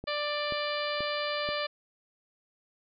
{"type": "click train", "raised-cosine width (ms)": 2, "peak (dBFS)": -26, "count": 4, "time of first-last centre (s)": [0.04, 1.489], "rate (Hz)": 2.07}
{"type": "harmonic tone", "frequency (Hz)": 590, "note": "D5", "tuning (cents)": 8, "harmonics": [1, 2, 3, 4, 5, 6, 7, 8], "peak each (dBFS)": [-33, -36, -38, -39, -40, -41, -41, -42], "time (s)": [0.07, 1.67], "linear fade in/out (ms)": 10}
{"effects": []}